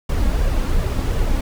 brown noise with flanger, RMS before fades -18 dBFS, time 0.09-1.41 s, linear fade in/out 5 ms, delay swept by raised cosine 1.7 to 3.7 ms, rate 2.8 Hz, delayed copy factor +0.5, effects none

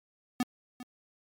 square tone with echo, 248.5 Hz, B3, 11 cents sharp, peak -26 dBFS, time 0.4-0.43 s, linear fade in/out 2 ms, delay 400 ms, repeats 1, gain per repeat -15 dB, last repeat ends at 0.83 s, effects MP3 96 kbps

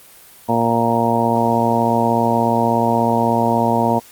harmonic tone, 116.54 Hz, A#2, in tune, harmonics 1 / 2 / 3 / 4 / 5 / 6 / 7 / 8, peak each -24 / -19 / -25 / -23 / -23 / -21 / -25 / -19 dBFS, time 0.48-4 s, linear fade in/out 20 ms, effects white hiss -44 dBFS RMS until 4.11 s + Opus 32 kbps

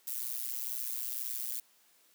violet noise with amplitude modulation, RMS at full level -33 dBFS, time 0.07-1.6 s, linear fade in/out 5 ms, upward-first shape sine, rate 122 Hz, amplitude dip 100%, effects white hiss -66 dBFS RMS until 2.14 s + high-pass 200 Hz 12 dB/octave

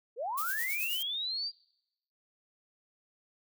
sine linear sweep, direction up, 420.8 to 4800 Hz, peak -32 dBFS, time 0.16-1.52 s, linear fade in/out 50 ms
violet noise with tremolo, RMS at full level -35 dBFS, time 0.37-1.03 s, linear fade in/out 10 ms, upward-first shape sine, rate 9.3 Hz, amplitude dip 50%
effects noise-tail reverb RT60 0.9 s tail -26 dB re dry

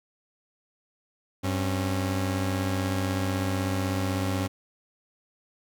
sawtooth tone pair together, 96.16 / 272.4 Hz, G2 / C#4, -33 / -30 cents, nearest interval octave + tritone, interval 1803 cents, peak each -23 / -26 dBFS, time 1.43-4.48 s, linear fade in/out 20 ms, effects none

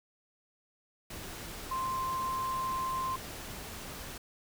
sine tone in noise, 1046.5 Hz, C6, in tune, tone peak -31 dBFS, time 1.71-3.16 s, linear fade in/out 5 ms, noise pink, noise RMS -43 dBFS, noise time 1.1-4.18 s, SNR +9 dB, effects none

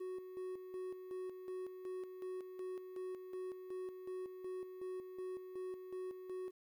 triangle tone with tremolo, 370 Hz, F#4, in tune, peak -39 dBFS, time 0-6.51 s, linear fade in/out 10 ms, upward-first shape square, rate 2.7 Hz, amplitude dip 55%, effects 12-bit

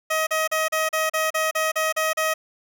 15% pulse tone bursts, 632 Hz, D#5, 27 cents sharp, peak -14 dBFS, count 11, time 0.1-2.34 s, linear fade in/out 10 ms, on 170 ms, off 37 ms, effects none

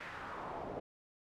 brown noise with band-pass filter sweep, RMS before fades -44 dBFS, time 0-0.8 s, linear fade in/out 10 ms, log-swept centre 1900 to 570 Hz, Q 2.1, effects none

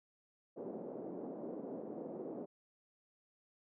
white band-pass noise, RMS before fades -45 dBFS, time 0.56-2.46 s, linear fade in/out 20 ms, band 200 to 530 Hz, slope 24 dB/octave, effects none

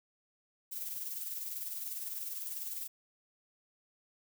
violet noise with tremolo, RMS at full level -38 dBFS, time 0.71-2.88 s, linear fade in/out 20 ms, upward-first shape sine, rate 20 Hz, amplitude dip 50%, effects none

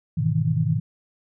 sine chord, E major seventh, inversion first, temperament equal with one note detuned, 103.35 / 123.47 / 155.56 / 164.81 Hz, G#2 / B2 / D#3 / E3, -8 / 0 / 0 / 0 cents, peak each -26 / -25 / -22 / -27 dBFS, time 0.17-0.8 s, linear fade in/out 10 ms, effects none

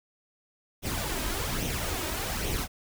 pink noise with flanger, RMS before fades -31 dBFS, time 0.82-2.68 s, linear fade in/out 50 ms, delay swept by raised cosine 0.32 to 3.22 ms, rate 1.2 Hz, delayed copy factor +0.55, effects none

